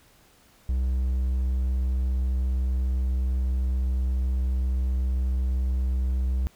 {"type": "tone", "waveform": "triangle", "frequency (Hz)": 63.9, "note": "C2", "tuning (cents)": -40, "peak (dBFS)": -20, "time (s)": [0.69, 6.47], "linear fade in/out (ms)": 0, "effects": ["pink hiss -58 dBFS RMS until 6.55 s"]}